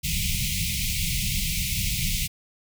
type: band-stop noise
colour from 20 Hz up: pink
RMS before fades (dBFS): -26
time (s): 0.03-2.28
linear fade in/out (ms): 20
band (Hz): 200 to 2100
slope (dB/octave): 96
effects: none